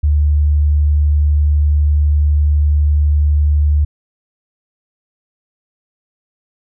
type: tone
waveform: sine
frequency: 74 Hz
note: D2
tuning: 14 cents sharp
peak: -9 dBFS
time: 0.03-3.85 s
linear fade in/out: 10 ms
effects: none